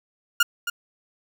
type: tone with echo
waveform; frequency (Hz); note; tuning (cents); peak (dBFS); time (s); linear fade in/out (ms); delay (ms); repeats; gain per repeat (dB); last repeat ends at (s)
30% pulse; 1415; F6; +22; -12; 0.4-0.43; 5; 270; 1; -10; 0.7
effects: none